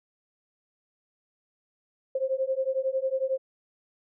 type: beating tone pair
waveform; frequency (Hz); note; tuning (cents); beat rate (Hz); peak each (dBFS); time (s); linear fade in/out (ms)
sine; 523.3 / 534.3; C5 / C5; 0 / +36; 11; -28; 2.15-3.38; 5
effects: none